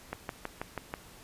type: click train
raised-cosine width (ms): 0.5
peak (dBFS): -19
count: 6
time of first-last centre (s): 0.13-0.939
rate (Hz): 6.18
effects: pink hiss -53 dBFS RMS until 1.23 s + resampled to 32000 Hz